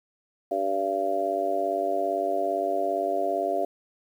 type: harmonic tone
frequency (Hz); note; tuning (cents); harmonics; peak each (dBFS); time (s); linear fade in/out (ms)
97.6; G2; -7; 3 / 4 / 5 / 6 / 7; -35 / -31 / -36 / -30 / -26; 0.51-3.65; 5
effects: 9-bit

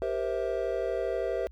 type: chord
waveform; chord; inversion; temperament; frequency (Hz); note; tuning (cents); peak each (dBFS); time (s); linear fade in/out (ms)
triangle; C dominant seventh; second; just; 392.4 / 470.9 / 523.3 / 654.1; G4 / Bb4 / C5 / E5; +2 / +18 / 0 / -14; -31; 0.02-1.47; 0
effects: added 60 Hz sine -46 dBFS peak until 1.51 s + MP3 96 kbps

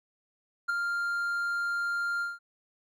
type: tone with ADSR envelope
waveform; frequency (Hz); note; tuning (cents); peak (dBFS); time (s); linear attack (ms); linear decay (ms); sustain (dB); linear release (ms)
triangle; 1396.9; F6; 0; -21; 0.68-2.39; 17; 9; -5; 180
effects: none

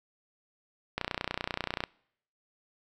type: click train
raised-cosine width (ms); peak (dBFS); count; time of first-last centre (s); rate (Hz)
0.3; -14; 27; 0.98-1.838; 30.3
effects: noise-tail reverb RT60 0.7 s tail -25 dB re dry

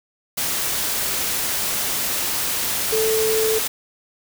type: tone in noise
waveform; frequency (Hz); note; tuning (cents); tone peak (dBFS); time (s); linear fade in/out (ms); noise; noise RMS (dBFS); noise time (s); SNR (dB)
sine; 439.8; A4; -1; -18; 2.92-3.59; 10; white; -23; 0.37-3.68; +2
effects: none

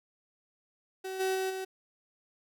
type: tone with level steps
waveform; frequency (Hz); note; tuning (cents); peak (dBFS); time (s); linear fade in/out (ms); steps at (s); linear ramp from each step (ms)
35% pulse; 378.9; F#4; +41; -34 / -26 / -28 / -33; 1.04-1.65; 10; 1.19 / 1.34 / 1.49; 20
effects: none

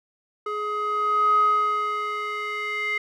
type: tone with band-pass filter sweep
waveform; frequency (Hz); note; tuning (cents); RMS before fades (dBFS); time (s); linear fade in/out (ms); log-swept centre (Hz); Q
square; 420; G#4; +19; -24; 0.46-2.98; 5; 970 to 2000; 8.1
effects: none

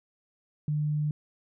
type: tone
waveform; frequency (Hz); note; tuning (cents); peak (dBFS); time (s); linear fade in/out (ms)
sine; 150; D3; +37; -25; 0.68-1.11; 2
effects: none

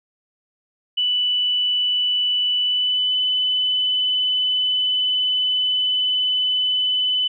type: tone with pitch glide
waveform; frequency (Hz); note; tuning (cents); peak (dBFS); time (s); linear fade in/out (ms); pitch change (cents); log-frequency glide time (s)
sine; 2974 to 3007; F#7 to F#7; +8 to +27; -17; 0.97-7.28; 10; +19; 2.59-3.17
effects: none

